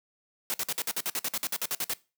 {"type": "noise bursts", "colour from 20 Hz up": "white", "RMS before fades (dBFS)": -30, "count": 16, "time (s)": [0.5, 1.935], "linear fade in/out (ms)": 0, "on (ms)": 40, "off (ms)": 53, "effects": ["noise-tail reverb RT60 0.3 s tail -21 dB re dry", "high-pass 150 Hz 12 dB/octave"]}